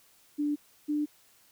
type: tone pair in turn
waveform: sine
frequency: 293.7 / 297.3 Hz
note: D4 / D4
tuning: 0 / +21 cents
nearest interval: unison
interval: 21 cents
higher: second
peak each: -26 dBFS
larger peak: neither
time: 0.38-0.56 / 0.88-1.06 s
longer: neither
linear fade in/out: 20 ms
effects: white hiss -62 dBFS RMS until 1.51 s